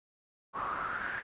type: noise with band-pass filter sweep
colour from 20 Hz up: brown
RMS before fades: -36 dBFS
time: 0.53-1.23 s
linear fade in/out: 50 ms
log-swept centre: 1100 to 1700 Hz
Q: 7.5
effects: resampled to 8000 Hz